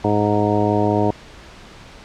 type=harmonic tone with a mistuned harmonic; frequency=104.5 Hz; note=G#2; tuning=11 cents sharp; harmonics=1 / 2 / 3 / 4 / 5 / 6 / 7 / 9; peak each=-22 / -23 / -21 / -22 / -26 / -24 / -24 / -25 dBFS; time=0.04-1.11 s; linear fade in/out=5 ms; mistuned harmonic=9; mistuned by=-25 cents; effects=pink hiss -41 dBFS RMS until 2.04 s + low-pass 5000 Hz 12 dB/octave